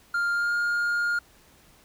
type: tone with pitch glide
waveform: triangle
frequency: 1400 to 1416.3 Hz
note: F6 to F6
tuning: +4 to +24 cents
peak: -21 dBFS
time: 0.14-1.19 s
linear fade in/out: 5 ms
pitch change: +20 cents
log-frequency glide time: 0.33-0.54 s
effects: pink hiss -57 dBFS RMS until 1.84 s